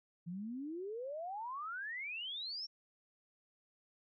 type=exponential sweep; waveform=sine; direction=up; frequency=164.6 to 5588 Hz; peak=-40 dBFS; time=0.26-2.67 s; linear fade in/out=20 ms; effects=none